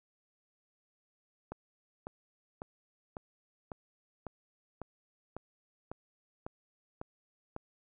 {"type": "click train", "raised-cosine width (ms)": 1, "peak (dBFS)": -26, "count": 12, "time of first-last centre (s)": [1.52, 7.564], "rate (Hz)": 1.82, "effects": []}